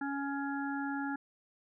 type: harmonic tone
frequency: 279.2 Hz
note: C#4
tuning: 13 cents sharp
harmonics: 1 / 3 / 5 / 6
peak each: -35 / -40 / -42 / -43 dBFS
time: 0.01-1.16 s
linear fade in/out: 5 ms
effects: none